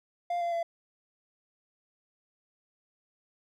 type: tone with pitch steps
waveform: triangle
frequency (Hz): 698.5 / 687.7 / 677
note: F5 / F5 / E5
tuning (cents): 0 / -27 / +46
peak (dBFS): -26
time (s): 0.3-0.63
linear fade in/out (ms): 5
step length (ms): 110
effects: none